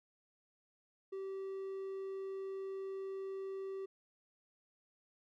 triangle tone, 386.6 Hz, G4, 24 cents flat, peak -38 dBFS, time 1.12-3.86 s, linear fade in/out 10 ms, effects none

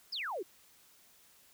sine exponential sweep, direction down, 5430 to 327.2 Hz, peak -35 dBFS, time 0.12-0.43 s, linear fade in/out 10 ms, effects white hiss -63 dBFS RMS until 1.53 s

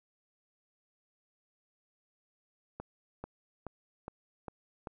accelerating click train, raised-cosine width 1 ms, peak -26 dBFS, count 6, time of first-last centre 2.8-4.872 s, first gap 440 ms, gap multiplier 0.97, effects none

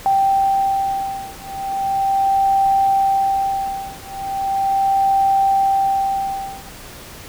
sine beating tone pair, 782 / 782.38 Hz, G5 / G5, -4 / -4 cents, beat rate 0.38 Hz, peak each -18 dBFS, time 0.06-6.69 s, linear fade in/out 0 ms, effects pink hiss -37 dBFS RMS until 7.28 s

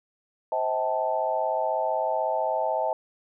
sine chord, A half-diminished seventh, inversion first, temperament equal with one note detuned, 523.3 / 637.5 / 784 / 880 Hz, C5 / Eb5 / G5 / A5, 0 / +42 / 0 / 0 cents, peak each -31 / -27 / -31 / -28 dBFS, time 0.52-2.93 s, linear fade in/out 2 ms, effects none

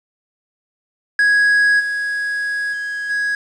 triangle tone with level steps, 1661.2 Hz, G#6, in tune, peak -9 / -17 / -20 / -15 dBFS, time 1.19-3.35 s, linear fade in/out 2 ms, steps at 1.79 / 2.72 / 3.09 s, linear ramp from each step 20 ms, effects resampled to 24000 Hz + 7-bit

